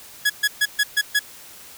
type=tone bursts; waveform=sawtooth; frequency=1679 Hz; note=G#6; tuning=18 cents sharp; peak=-12 dBFS; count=6; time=0.25-1.194 s; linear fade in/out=10 ms; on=49 ms; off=130 ms; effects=white hiss -43 dBFS RMS until 1.77 s